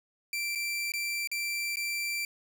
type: tone with dropouts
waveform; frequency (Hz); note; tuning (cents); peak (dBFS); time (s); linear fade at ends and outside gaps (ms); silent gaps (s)
sawtooth; 2348; D7; -1; -27; 0.33-2.25; 2; 0.551-0.556 / 0.92-0.937 / 1.274-1.315 / 1.758-1.769
effects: none